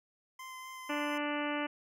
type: tone with vibrato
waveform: 25% pulse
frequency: 1036 Hz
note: C6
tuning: 17 cents flat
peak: -40 dBFS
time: 0.39-1.18 s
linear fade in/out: 5 ms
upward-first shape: sine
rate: 4 Hz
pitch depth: 9 cents each way
type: harmonic tone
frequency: 293.7 Hz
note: D4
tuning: in tune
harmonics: 1 / 2 / 3 / 4 / 5 / 6 / 7 / 8 / 9 / 10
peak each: -36 / -39 / -41 / -42 / -43 / -44 / -44 / -45 / -46 / -46 dBFS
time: 0.89-1.67 s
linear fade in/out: 10 ms
effects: none